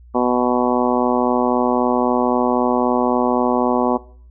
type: harmonic tone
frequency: 123.8 Hz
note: B2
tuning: 5 cents sharp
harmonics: 2 / 3 / 4 / 5 / 6 / 7 / 8 / 9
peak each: -19 / -21 / -22 / -23 / -24 / -24 / -25 / -26 dBFS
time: 0.14-3.98 s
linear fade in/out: 20 ms
effects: noise-tail reverb RT60 0.5 s tail -20 dB re dry + added 60 Hz sine -41 dBFS peak until 4.3 s